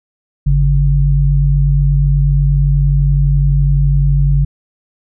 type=tone pair together; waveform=sine; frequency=50.12 / 142 Hz; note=G1 / C#3; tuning=+39 / +42 cents; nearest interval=octave + tritone; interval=1803 cents; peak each=-11 dBFS; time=0.46-4.45 s; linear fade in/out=10 ms; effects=none